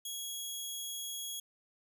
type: tone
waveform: 15% pulse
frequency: 3322 Hz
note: G#7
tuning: in tune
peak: -31 dBFS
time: 0.05-1.4 s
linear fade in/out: 5 ms
effects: none